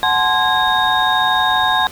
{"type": "tone cluster", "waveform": "sine", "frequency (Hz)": [740, 861, 1042, 1638, 3717], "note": ["F#5", "A5", "C6", "G#6", "A#7"], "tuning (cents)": [0, -38, -7, -24, -6], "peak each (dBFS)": -19, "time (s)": [0.03, 1.87], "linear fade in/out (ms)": 0, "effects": ["pink hiss -36 dBFS RMS until 1.91 s"]}